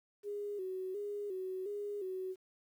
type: tone with vibrato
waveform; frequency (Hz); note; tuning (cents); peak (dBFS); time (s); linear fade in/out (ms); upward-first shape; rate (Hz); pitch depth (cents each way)
sine; 392; G4; 0; -37; 0.23-2.36; 50; square; 1.4; 80
effects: 11-bit